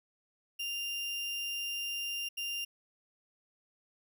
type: tone bursts at uneven times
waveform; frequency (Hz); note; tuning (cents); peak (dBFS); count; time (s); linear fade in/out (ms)
35% pulse; 2794; F7; 0; -33; 2; 0.59-2.29 / 2.37-2.65; 10
effects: none